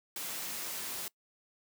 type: high-pass noise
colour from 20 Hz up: white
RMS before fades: -39 dBFS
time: 0.16-1.08 s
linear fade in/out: 2 ms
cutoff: 130 Hz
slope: 12 dB/octave
effects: noise-tail reverb RT60 0.1 s tail -23 dB re dry